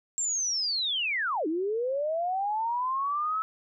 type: linear two-way sweep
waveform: sine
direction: down then up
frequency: 7520 to 301 to 1310 Hz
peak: -26 dBFS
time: 0.18-3.42 s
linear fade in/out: 0 ms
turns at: 1.47 s
effects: none